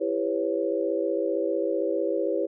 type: chord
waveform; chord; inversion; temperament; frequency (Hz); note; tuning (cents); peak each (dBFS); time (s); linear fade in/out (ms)
sine; C# half-diminished seventh; first; just; 332.6 / 399.1 / 498.9 / 554.4; E4 / G4 / B4 / C#5; +16 / +31 / +17 / 0; -29; 0-2.47; 20
effects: none